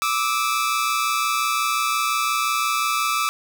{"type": "tone pair together", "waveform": "sawtooth", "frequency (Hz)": [1174.7, 1300.4], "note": ["D6", "E6"], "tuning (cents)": [0, -24], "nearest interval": "major second", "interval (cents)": 176, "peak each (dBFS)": -19, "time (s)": [0.02, 3.29], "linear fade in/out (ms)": 0, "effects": []}